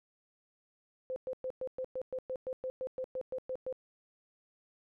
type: tone bursts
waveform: sine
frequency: 516 Hz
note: C5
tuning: 24 cents flat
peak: -34 dBFS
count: 16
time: 1.1-3.726 s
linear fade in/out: 0 ms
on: 61 ms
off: 110 ms
effects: none